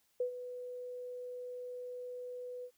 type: tone with ADSR envelope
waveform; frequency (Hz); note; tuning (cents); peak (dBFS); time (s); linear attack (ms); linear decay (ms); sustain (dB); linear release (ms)
sine; 495.8; B4; +7; -29; 0.2-2.71; 5; 100; -12; 70
effects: white hiss -74 dBFS RMS until 2.77 s